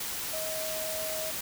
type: tone in noise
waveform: sine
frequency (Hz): 632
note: D#5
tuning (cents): +27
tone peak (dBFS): -35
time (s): 0.33-1.31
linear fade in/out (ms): 5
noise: white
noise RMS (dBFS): -35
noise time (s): 0-1.41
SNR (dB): -3
effects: none